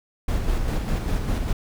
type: noise with tremolo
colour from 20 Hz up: brown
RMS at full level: -22 dBFS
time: 0.28-1.53 s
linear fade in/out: 5 ms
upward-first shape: square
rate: 5 Hz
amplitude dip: 35%
effects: none

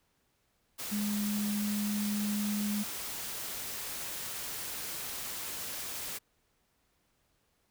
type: tone in noise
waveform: sine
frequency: 207.3 Hz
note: G#3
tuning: 3 cents flat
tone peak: -30 dBFS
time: 0.91-2.84 s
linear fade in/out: 20 ms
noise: white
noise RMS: -39 dBFS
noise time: 0.78-6.19 s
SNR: +6 dB
effects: pink hiss -74 dBFS RMS until 7.7 s

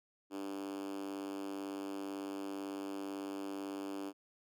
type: tone with high-pass filter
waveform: 5% pulse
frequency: 98 Hz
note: G2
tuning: in tune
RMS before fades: -42 dBFS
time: 0.3-4.13 s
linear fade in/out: 50 ms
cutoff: 310 Hz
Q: 6.9
effects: none

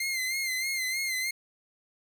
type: tone with vibrato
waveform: sawtooth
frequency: 2093 Hz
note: C7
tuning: in tune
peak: -25 dBFS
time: 0-1.31 s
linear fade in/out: 5 ms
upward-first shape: sine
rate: 3.2 Hz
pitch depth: 56 cents each way
effects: none

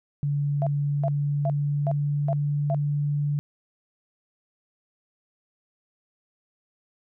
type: tone with pitch glide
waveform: sine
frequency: 143.8 to 145.55 Hz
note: D3 to D3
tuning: -36 to -15 cents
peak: -22 dBFS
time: 0.23-3.39 s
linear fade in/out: 0 ms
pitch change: +21 cents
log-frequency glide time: 0.78-2.65 s
type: tone bursts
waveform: sine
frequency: 674 Hz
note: E5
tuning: 38 cents sharp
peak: -25 dBFS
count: 6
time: 0.62-2.746 s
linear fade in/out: 0 ms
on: 46 ms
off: 370 ms
effects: none

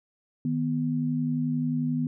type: tone pair together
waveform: sine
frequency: 155.56 / 246.9 Hz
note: D#3 / B3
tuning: 0 / 0 cents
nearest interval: minor sixth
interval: 800 cents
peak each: -28 / -26 dBFS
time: 0.45-2.07 s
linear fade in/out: 2 ms
effects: none

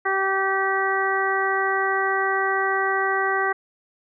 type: harmonic tone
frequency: 386.8 Hz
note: G4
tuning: 23 cents flat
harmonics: 1 / 2 / 3 / 4 / 5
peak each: -26 / -26 / -26 / -26 / -26 dBFS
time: 0.05-3.53 s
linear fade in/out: 10 ms
effects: none

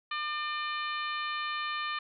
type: harmonic tone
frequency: 600 Hz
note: D5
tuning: 37 cents sharp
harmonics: 2 / 3 / 4 / 5 / 6 / 7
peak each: -34 / -38 / -40 / -42 / -44 / -45 dBFS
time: 0.11-1.99 s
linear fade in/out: 5 ms
effects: none

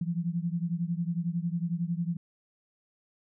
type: beating tone pair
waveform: sine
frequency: 167.1 / 178.1 Hz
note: E3 / F3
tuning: +24 / +34 cents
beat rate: 11 Hz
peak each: -30 / -32 dBFS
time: 0.01-2.17 s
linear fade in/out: 5 ms
effects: none

